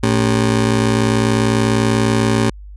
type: ring-modulated tone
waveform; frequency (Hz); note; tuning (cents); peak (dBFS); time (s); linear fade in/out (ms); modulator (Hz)
25% pulse; 167.2; E3; +25; -6; 0.03-2.5; 5; 53.5
effects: added 50 Hz sine -32 dBFS peak until 2.76 s + resampled to 24000 Hz